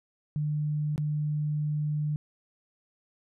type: tone with dropouts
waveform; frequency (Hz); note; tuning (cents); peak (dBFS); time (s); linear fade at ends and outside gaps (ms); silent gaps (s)
sine; 150; D3; +37; -26; 0.36-2.16; 0; 0.96-0.979
effects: none